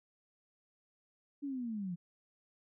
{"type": "linear sweep", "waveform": "sine", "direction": "down", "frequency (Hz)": [290.8, 167.4], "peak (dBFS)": -36, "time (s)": [1.42, 1.96], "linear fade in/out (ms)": 20, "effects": []}